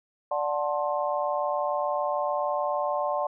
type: chord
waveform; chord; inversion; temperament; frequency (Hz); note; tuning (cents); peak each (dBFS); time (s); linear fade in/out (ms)
sine; D dominant seventh; none; just; 587.3 / 734.2 / 881 / 1057.2; D5 / F#5 / A5 / C6; 0 / -14 / +2 / +18; -28 / -31 / -32 / -31; 0.31-3.27; 5
effects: none